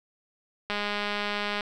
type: click train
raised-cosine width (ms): 0.3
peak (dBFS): -14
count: 188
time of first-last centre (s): 0.7-1.608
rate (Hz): 206
effects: none